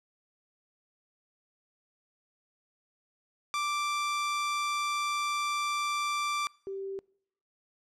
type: tone pair in turn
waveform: sawtooth / sine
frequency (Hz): 1174.7 / 389.4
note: D6 / G4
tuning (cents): 0 / -12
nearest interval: octave + perfect fifth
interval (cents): 1912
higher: first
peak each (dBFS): -25 / -34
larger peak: first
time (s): 3.54-6.47 / 6.67-6.99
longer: first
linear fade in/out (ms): 0
effects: noise-tail reverb RT60 0.7 s tail -25 dB re dry + low-pass 8000 Hz 12 dB/octave